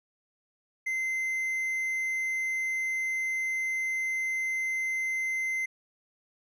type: tone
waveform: triangle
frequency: 2070 Hz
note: C7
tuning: 19 cents flat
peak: -26 dBFS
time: 0.86-5.66 s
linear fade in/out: 10 ms
effects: none